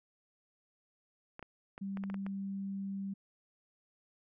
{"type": "clicks", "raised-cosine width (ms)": 0.5, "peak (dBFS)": -30, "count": 8, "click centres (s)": [1.394, 1.427, 1.779, 1.972, 2.038, 2.1, 2.143, 2.265]}
{"type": "tone", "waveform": "sine", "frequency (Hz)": 196, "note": "G3", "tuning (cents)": 0, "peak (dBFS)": -36, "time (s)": [1.81, 3.14], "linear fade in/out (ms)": 10}
{"effects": []}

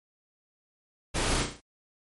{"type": "noise with echo", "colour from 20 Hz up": "pink", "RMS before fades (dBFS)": -28, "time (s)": [1.14, 1.44], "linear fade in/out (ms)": 20, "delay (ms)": 34, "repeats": 5, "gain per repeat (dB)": -5, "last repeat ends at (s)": 1.61, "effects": ["MP3 48 kbps"]}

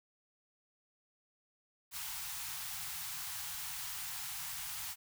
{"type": "band-stop noise", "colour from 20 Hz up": "white", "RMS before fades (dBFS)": -42, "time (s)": [1.91, 4.96], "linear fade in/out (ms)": 50, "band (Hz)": [170, 730], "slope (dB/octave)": 96, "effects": []}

